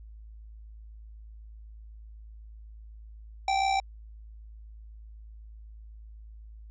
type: tone with amplitude modulation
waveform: square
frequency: 778 Hz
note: G5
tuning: 13 cents flat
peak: -22 dBFS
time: 3.48-3.8 s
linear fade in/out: 2 ms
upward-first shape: sine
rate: 65.8 Hz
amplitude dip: 55%
effects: added 54 Hz sine -44 dBFS peak until 6.7 s + resampled to 16000 Hz